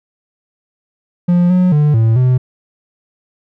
triangle tone with pitch steps, 175.9 / 181.9 / 148.8 / 112.4 / 127.1 Hz, F3 / F#3 / D3 / A2 / C3, +13 / -29 / +23 / +37 / -50 cents, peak -6 dBFS, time 1.28-2.38 s, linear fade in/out 10 ms, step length 220 ms, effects none

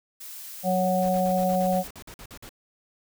blue noise, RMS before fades -40 dBFS, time 0.2-1.88 s, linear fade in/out 10 ms
harmonic tone, 184.9 Hz, F#3, 1 cent flat, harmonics 1 / 3 / 4, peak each -25 / -25 / -25 dBFS, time 0.63-1.84 s, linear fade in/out 50 ms
pink noise bursts, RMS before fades -43 dBFS, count 13, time 1.02-2.492 s, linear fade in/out 2 ms, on 68 ms, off 49 ms
effects none

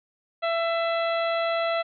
harmonic tone with a mistuned harmonic, 668 Hz, E5, 23 cents sharp, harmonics 1 / 2 / 3 / 4 / 5 / 6, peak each -24 / -30 / -34 / -36 / -38 / -40 dBFS, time 0.42-1.83 s, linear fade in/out 20 ms, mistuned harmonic 4, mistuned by -23 cents, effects none

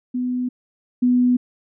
sine tone pair in turn, 249.6 / 247.7 Hz, B3 / B3, +19 / +5 cents, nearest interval unison, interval 14 cents, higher first, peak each -20 / -13 dBFS, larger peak second, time 0.14-0.49 / 1.02-1.37 s, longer neither, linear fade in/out 10 ms, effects none

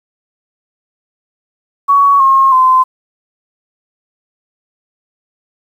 sine tone with pitch steps, 1122 / 1076.3 / 1032.5 Hz, C#6 / C6 / C6, +21 / +49 / -23 cents, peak -5 dBFS, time 1.88-2.84 s, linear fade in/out 20 ms, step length 320 ms, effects 7-bit

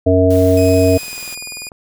harmonic tone, 92.5 Hz, F#2, in tune, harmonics 1 / 3 / 5 / 7, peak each -14 / -14 / -14 / -14 dBFS, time 0.06-0.98 s, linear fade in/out 10 ms
white noise, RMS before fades -34 dBFS, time 0.3-1.35 s, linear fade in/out 5 ms
15% pulse tone with pitch glide, 2514 to 2451 Hz, D#7 to D#7, +17 to -27 cents, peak -20 dBFS, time 0.57-1.69 s, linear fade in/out 2 ms, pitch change -44 cents, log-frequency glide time 0.77-1.31 s
click train, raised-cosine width 1 ms, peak -24 dBFS, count 23, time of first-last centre 0.64-1.718 s, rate 20.4 Hz
effects none

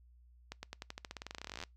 accelerating click train, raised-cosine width 0.2 ms, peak -25 dBFS, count 27, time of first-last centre 0.52-1.637 s, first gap 110 ms, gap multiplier 0.91, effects noise-tail reverb RT60 0.2 s tail -25 dB re dry + added 60 Hz sine -59 dBFS peak until 1.76 s

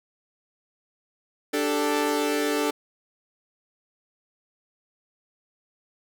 sawtooth chord, D suspended fourth, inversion none, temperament equal, 293.7 / 392 / 440 Hz, D4 / G4 / A4, 0 / 0 / 0 cents, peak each -22 / -27 / -22 dBFS, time 1.53-2.71 s, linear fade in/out 10 ms, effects none

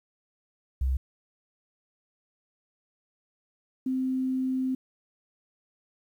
sine tone pair in turn, 65.41 / 259.8 Hz, C2 / C4, 0 / -12 cents, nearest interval 2 octaves, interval 2388 cents, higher second, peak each -23 / -25 dBFS, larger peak first, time 0.81-0.97 / 3.86-4.75 s, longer second, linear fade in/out 5 ms, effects 10-bit

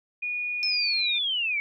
sine tone with pitch glide, 2453 to 2414 Hz, D#7 to D7, -25 to +47 cents, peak -27 dBFS, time 0.22-1.19 s, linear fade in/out 10 ms, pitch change -28 cents, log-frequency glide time 0.8-0.94 s
sine linear sweep, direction down, 5290 to 2210 Hz, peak -24 dBFS, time 0.63-1.6 s, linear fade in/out 0 ms
effects none

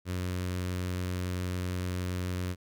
sawtooth tone with notch filter, 90.7 Hz, F#2, 34 cents flat, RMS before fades -33 dBFS, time 0.05-2.56 s, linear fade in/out 50 ms, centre 780 Hz, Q 1.7, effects none

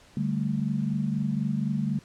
sine chord, D suspended fourth, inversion none, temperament equal, 146.83 / 196 / 220 Hz, D3 / G3 / A3, 0 / 0 / 0 cents, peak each -29 dBFS, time 0.17-1.99 s, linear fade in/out 2 ms, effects pink hiss -55 dBFS RMS until 2.04 s + low-pass 8000 Hz 12 dB/octave

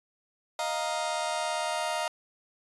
sawtooth chord, Eb suspended second, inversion none, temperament just, 622.3 / 700 / 933.4 Hz, Eb5 / F5 / Bb5, 0 / +4 / +2 cents, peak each -29 dBFS, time 0.59-2.08 s, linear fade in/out 2 ms, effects resampled to 24000 Hz

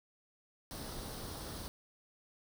pink noise with comb filter, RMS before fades -44 dBFS, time 0.71-1.68 s, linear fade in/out 0 ms, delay 0.21 ms, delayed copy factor +0.55, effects none

